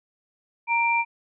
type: tone pair together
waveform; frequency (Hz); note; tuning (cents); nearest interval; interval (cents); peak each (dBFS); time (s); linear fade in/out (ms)
sine; 932.3 / 2364; A#5 / D7; 0 / +11; octave + major third; 1611; -22; 0.67-1.05; 50
effects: none